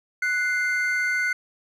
triangle tone pair together, 1481.3 / 2093 Hz, F#6 / C7, +2 / 0 cents, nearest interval tritone, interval 598 cents, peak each -22 / -23 dBFS, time 0.22-1.33 s, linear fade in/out 5 ms, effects none

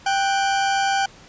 40% pulse tone pair together, 786 / 1480 Hz, G5 / F#6, +4 / 0 cents, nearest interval major seventh, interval 1096 cents, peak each -18 / -25 dBFS, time 0.06-1.06 s, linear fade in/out 5 ms, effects pink hiss -47 dBFS RMS until 1.28 s + resampled to 16000 Hz

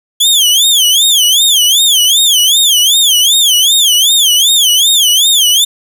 sawtooth tone with vibrato, 3295 Hz, G#7, 14 cents flat, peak -3 dBFS, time 0.2-5.65 s, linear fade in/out 10 ms, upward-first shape sine, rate 2.6 Hz, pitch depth 210 cents each way, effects none

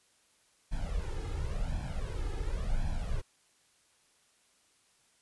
brown noise with flanger, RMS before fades -33 dBFS, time 0.71-3.22 s, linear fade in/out 20 ms, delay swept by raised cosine 1.2 to 2.4 ms, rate 0.93 Hz, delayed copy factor +0.8, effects white hiss -68 dBFS RMS until 5.21 s + resampled to 24000 Hz

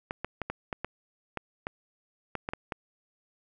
clicks, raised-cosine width 0.5 ms, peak -17 dBFS, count 12, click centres 0.109 / 0.246 / 0.417 / 0.5 / 0.728 / 0.846 / 1.373 / 1.669 / 2.353 / 2.489 / 2.535 / 2.722 s, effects none

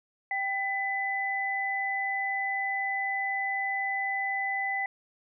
sine tone pair together, 784 / 2002 Hz, G5 / B6, 0 / +23 cents, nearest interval octave + major third, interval 1623 cents, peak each -32 / -29 dBFS, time 0.31-4.86 s, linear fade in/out 2 ms, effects none

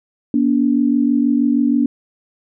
sine tone pair together, 240.1 / 286.4 Hz, B3 / D4, -49 / -43 cents, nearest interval minor third, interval 306 cents, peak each -15 dBFS, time 0.34-1.86 s, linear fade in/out 2 ms, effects none

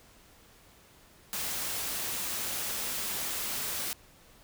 white noise, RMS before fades -34 dBFS, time 1.33-3.93 s, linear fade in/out 0 ms, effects pink hiss -58 dBFS RMS until 4.43 s

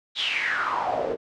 pink noise with band-pass filter sweep, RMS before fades -26 dBFS, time 0.15-1.17 s, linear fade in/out 50 ms, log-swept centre 3700 to 420 Hz, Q 6.9, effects low-pass 6000 Hz 12 dB/octave

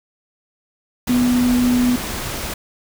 sine tone in noise, 246.5 Hz, B3, 3 cents flat, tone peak -13 dBFS, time 1.09-1.96 s, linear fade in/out 5 ms, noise pink, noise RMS -26 dBFS, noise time 1.07-2.54 s, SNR +10 dB, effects none

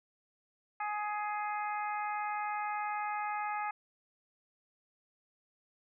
harmonic tone, 418.4 Hz, G#4, 13 cents sharp, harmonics 2 / 3 / 4 / 5 / 6, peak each -35 / -39 / -45 / -44 / -48 dBFS, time 0.8-3.71 s, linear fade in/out 5 ms, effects none

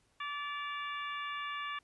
harmonic tone with a mistuned harmonic, 580 Hz, D5, 22 cents flat, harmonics 2 / 3 / 4 / 5 / 6, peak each -39 / -43 / -45 / -47 / -49 dBFS, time 0.2-1.79 s, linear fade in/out 5 ms, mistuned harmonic 5, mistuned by -53 cents, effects pink hiss -72 dBFS RMS until 1.83 s + resampled to 24000 Hz

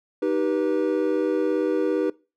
triangle chord, Eb augmented, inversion none, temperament just, 311.1 / 388.9 / 486.1 Hz, Eb4 / G4 / B4, 0 / -14 / -28 cents, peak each -23 dBFS, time 0.22-2.1 s, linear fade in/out 5 ms, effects noise-tail reverb RT60 0.3 s tail -21 dB re dry

